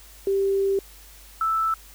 sine tone pair in turn, 392 / 1318.5 Hz, G4 / E6, 0 / 0 cents, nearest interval octave + major sixth, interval 2100 cents, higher second, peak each -19 / -20 dBFS, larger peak first, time 0.27-0.79 / 1.41-1.74 s, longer first, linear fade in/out 2 ms, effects added 50 Hz sine -48 dBFS peak until 1.94 s + white hiss -49 dBFS RMS until 1.94 s

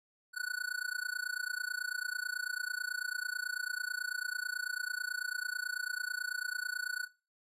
square tone with amplitude modulation, 1480 Hz, F#6, in tune, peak -32 dBFS, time 0.33-7.08 s, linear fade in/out 50 ms, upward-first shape sine, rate 29.1 Hz, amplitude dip 100%, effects noise-tail reverb RT60 0.3 s tail -19 dB re dry + resampled to 32000 Hz

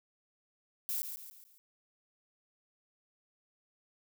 violet noise with echo, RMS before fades -35 dBFS, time 0.89-1.02 s, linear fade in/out 0 ms, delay 140 ms, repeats 4, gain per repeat -7 dB, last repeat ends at 1.58 s, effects none

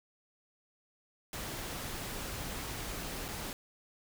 pink noise with dropouts, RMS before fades -40 dBFS, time 1.33-3.53 s, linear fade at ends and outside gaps 1 ms, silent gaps 3.282-3.286 s, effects none

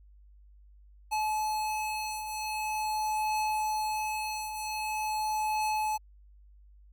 square beating tone pair, 859 / 859.44 Hz, A5 / A5, -42 / -41 cents, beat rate 0.44 Hz, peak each -38 / -31 dBFS, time 1.11-5.98 s, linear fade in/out 20 ms, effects added 50 Hz sine -53 dBFS peak until 6.92 s

